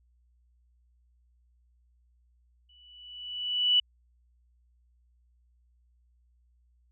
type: tone with exponential growth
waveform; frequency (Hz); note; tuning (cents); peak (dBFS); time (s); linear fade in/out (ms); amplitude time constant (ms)
sine; 2960; F#7; 0; -18; 2.69-3.8; 5; 240
effects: added 60 Hz sine -63 dBFS peak until 6.91 s